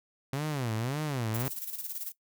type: tone with vibrato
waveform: sawtooth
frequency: 130 Hz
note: C3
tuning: 11 cents flat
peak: -26 dBFS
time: 0.33-1.48 s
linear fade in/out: 2 ms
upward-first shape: sine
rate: 1.8 Hz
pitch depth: 300 cents each way
type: noise with tremolo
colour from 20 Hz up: violet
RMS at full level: -36 dBFS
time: 1.34-2.12 s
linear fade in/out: 5 ms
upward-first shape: square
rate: 18 Hz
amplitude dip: 60%
effects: noise-tail reverb RT60 0.1 s tail -17 dB re dry